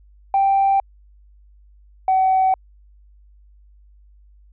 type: tone pair in turn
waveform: sine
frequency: 784 / 757.3 Hz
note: G5 / F#5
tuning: 0 / +40 cents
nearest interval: minor second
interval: 60 cents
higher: first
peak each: -12 dBFS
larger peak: neither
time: 0.34-0.8 / 2.08-2.54 s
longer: neither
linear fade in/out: 2 ms
effects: tanh soft clip ceiling -10 dBFS + added 50 Hz sine -47 dBFS peak until 4.52 s